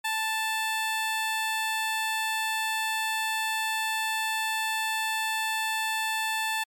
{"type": "tone", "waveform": "15% pulse", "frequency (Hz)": 880, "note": "A5", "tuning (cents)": 0, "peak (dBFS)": -20, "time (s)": [0.04, 6.64], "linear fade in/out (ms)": 10, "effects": ["MP3 96 kbps"]}